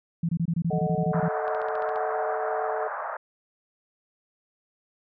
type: tone bursts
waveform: sine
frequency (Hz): 167.7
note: E3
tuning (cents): +30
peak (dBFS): -22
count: 13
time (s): 0.23-1.285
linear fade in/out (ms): 5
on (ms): 59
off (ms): 24
type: chord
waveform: sine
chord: D# diminished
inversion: second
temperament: equal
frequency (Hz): 440 / 622.3 / 740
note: A4 / D#5 / F#5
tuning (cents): 0 / 0 / 0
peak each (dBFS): -31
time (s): 0.7-2.88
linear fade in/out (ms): 10
type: band-pass noise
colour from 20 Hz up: pink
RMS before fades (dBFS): -33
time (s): 1.13-3.17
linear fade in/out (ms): 5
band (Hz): 580 to 1600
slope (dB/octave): 48
type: click train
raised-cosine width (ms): 0.3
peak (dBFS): -29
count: 8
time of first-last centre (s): 1.48-1.959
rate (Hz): 14.6
effects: none